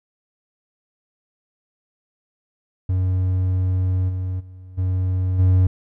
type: tone with level steps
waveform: triangle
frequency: 92.5 Hz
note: F#2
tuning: in tune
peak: -15 / -20 / -35 / -16 / -10 dBFS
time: 2.89-5.67 s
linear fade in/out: 5 ms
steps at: 4.08 / 4.39 / 4.77 / 5.38 s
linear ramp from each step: 20 ms
effects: none